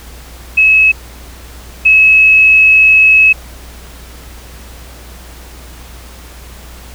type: tone pair in turn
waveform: sine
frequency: 2577 / 2577 Hz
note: E7 / E7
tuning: -40 / -40 cents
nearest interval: unison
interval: 0 cents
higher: neither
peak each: -4 / -3 dBFS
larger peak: second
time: 0.57-0.92 / 1.85-3.33 s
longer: second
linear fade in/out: 10 ms
effects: added 60 Hz sine -32 dBFS peak until 6.94 s + pink hiss -36 dBFS RMS until 6.94 s